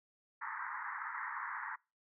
pink band-pass noise, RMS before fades -42 dBFS, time 0.41-1.76 s, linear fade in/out 10 ms, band 880 to 2000 Hz, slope 96 dB/octave, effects noise-tail reverb RT60 0.3 s tail -26 dB re dry

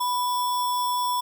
sine tone with sample-and-hold, 987.8 Hz, B5, in tune, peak -22 dBFS, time 0-1.21 s, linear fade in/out 10 ms, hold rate 4410 Hz, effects none

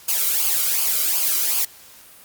blue noise with flanger, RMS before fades -20 dBFS, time 0.08-1.65 s, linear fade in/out 5 ms, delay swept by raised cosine 0.52 to 1.17 ms, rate 2.7 Hz, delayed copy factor -0.65, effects white hiss -46 dBFS RMS until 2.24 s + Opus 48 kbps

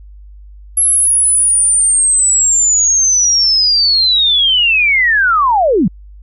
sine linear sweep, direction down, 11175 to 150 Hz, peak -8 dBFS, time 0.77-5.88 s, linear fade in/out 5 ms, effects added 50 Hz sine -33 dBFS peak until 6.22 s

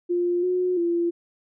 sine tone with pitch steps, 351.1 / 363.4 / 342.5 Hz, F4 / F#4 / F4, +9 / -31 / -34 cents, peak -20 dBFS, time 0.09-1.11 s, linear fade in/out 20 ms, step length 340 ms, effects none

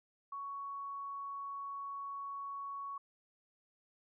sine tone, 1115 Hz, C#6, 10 cents sharp, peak -40 dBFS, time 0.32-2.98 s, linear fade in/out 5 ms, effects none

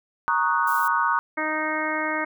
sine chord, D# minor seventh, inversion second, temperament equal, 932.3 / 1108.7 / 1244.5 / 1480 Hz, A#5 / C#6 / D#6 / F#6, 0 / 0 / 0 / 0 cents, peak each -24 / -25 / -25 / -25 dBFS, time 0.28-1.19 s, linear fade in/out 0 ms
violet noise, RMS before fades -36 dBFS, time 0.67-0.88 s, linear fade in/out 5 ms
harmonic tone, 310.1 Hz, D#4, 6 cents flat, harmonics 1 / 2 / 3 / 4 / 5 / 6 / 7, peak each -31 / -31 / -31 / -31 / -31 / -31 / -31 dBFS, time 1.37-2.25 s, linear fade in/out 10 ms
effects none

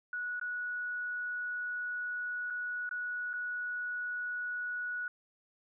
sine tone with dropouts, 1466 Hz, F#6, 16 cents flat, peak -34 dBFS, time 0.13-5.08 s, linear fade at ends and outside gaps 2 ms, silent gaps 0.397-0.413 / 2.502-2.505 / 2.892-2.911 / 3.332-3.337 s, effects none

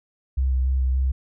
sine tone with vibrato, 65 Hz, C2, 11 cents flat, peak -18 dBFS, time 0.37-1.12 s, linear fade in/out 10 ms, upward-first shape square, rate 3.5 Hz, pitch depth 18 cents each way, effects none

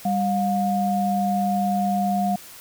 sine tone pair together, 196.98 / 713 Hz, G3 / F5, +9 / +36 cents, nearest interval octave + minor seventh, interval 2227 cents, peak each -22 dBFS, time 0.05-2.36 s, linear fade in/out 5 ms, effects white hiss -43 dBFS RMS until 2.6 s

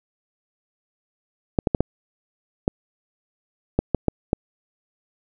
clicks, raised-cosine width 2 ms, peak -4 dBFS, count 9, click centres 1.588 / 1.672 / 1.748 / 1.806 / 2.679 / 3.79 / 3.947 / 4.083 / 4.331 s, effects none

